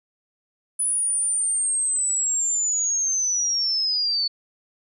sine linear sweep, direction down, 9956 to 4435 Hz, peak -20 dBFS, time 0.79-4.28 s, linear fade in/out 10 ms, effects none

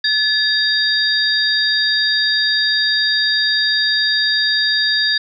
sine tone cluster, 1723 / 3726 / 4735 Hz, A6 / A#7 / D8, -37 / -2 / +13 cents, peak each -18 dBFS, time 0.04-5.18 s, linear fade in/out 5 ms, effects none

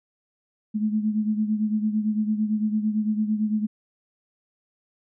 sine beating tone pair, 212.6 / 221.5 Hz, G#3 / A3, +41 / +12 cents, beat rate 8.9 Hz, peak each -22 / -28 dBFS, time 0.74-3.67 s, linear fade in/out 20 ms, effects none

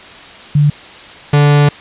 sine / 45% pulse tone pair in turn, 146.83 / 145.65 Hz, D3 / D3, 0 / -14 cents, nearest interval unison, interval 14 cents, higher first, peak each -6 dBFS, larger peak neither, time 0.55-0.7 / 1.33-1.69 s, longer second, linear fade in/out 5 ms, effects white hiss -34 dBFS RMS until 1.8 s + resampled to 8000 Hz

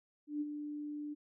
sine tone with ADSR envelope, 295.9 Hz, D4, 13 cents sharp, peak -32 dBFS, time 0.27-1.15 s, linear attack 140 ms, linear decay 33 ms, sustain -7 dB, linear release 24 ms, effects none

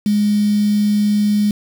sine tone with quantisation, 207.7 Hz, G#3, in tune, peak -12 dBFS, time 0.06-1.51 s, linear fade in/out 2 ms, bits 5, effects none

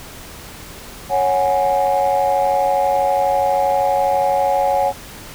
sine chord, C# suspended fourth, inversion none, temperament just, 554.4 / 739.2 / 831.5 Hz, C#5 / F#5 / G#5, 0 / -2 / +2 cents, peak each -17 dBFS, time 1.09-4.93 s, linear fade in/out 50 ms, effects tanh soft clip ceiling -8 dBFS + pink hiss -36 dBFS RMS until 5.34 s

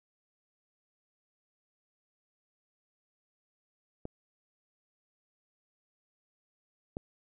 clicks, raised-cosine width 2 ms, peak -25 / -23 dBFS, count 2, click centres 4.054 / 6.969 s, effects none

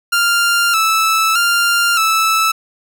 sawtooth tone with vibrato, 1353 Hz, E6, 45 cents sharp, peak -8 dBFS, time 0.12-2.52 s, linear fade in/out 10 ms, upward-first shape square, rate 0.81 Hz, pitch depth 53 cents each way, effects none

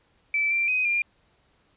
sine tone with pitch steps, 2319 / 2358 / 2511 / 2398 Hz, D7 / D7 / D#7 / D7, -22 / +6 / +15 / +36 cents, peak -21 dBFS, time 0.34-1.02 s, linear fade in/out 2 ms, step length 170 ms, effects pink hiss -65 dBFS RMS until 1.76 s + resampled to 8000 Hz

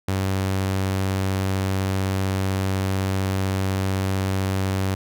sawtooth tone, 95.8 Hz, G2, 39 cents flat, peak -17 dBFS, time 0.08-4.95 s, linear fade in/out 5 ms, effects none

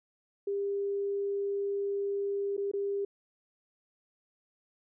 sine tone with dropouts, 400.1 Hz, G4, 35 cents sharp, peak -29 dBFS, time 0.47-3.05 s, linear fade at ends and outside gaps 5 ms, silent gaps 2.568-2.577 / 2.715-2.735 s, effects none

